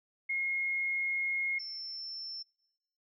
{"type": "tone pair in turn", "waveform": "sine", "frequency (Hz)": [2153, 5361], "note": ["C7", "E8"], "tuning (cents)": [49, 28], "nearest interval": "octave + major third", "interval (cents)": 1579, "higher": "second", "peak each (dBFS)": [-30, -38], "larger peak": "first", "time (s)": [[0.29, 1.59], [1.59, 2.43]], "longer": "first", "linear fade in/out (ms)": 10, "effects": ["noise-tail reverb RT60 1.0 s tail -25 dB re dry"]}